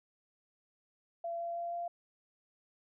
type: tone with pitch steps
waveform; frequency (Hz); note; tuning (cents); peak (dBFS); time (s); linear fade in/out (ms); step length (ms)
sine; 679 / 682.9 / 686.9 / 690.9; F5 / F5 / F5 / F5; -49 / -39 / -29 / -19; -35; 1.24-1.88; 5; 160
effects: none

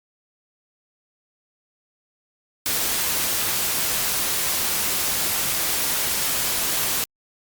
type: noise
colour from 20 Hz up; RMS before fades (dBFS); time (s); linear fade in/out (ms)
white; -23; 2.66-7.04; 0
effects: Opus 48 kbps

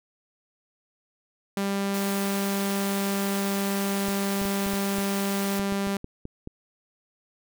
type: tone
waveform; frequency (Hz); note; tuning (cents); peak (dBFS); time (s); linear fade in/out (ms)
sawtooth; 198; G3; +18; -21; 1.57-5.97; 2
type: high-pass noise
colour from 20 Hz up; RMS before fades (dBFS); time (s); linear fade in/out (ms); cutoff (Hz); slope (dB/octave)
white; -36; 1.94-5.59; 2; 260; 96
type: clicks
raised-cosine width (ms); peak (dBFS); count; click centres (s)
3; -23; 12; 4.084 / 4.416 / 4.453 / 4.664 / 4.735 / 4.984 / 5.596 / 5.723 / 5.871 / 6.044 / 6.254 / 6.474
effects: none

